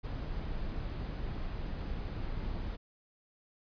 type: noise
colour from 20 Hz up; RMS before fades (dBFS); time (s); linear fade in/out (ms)
brown; -37; 0.03-2.77; 20
effects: resampled to 11025 Hz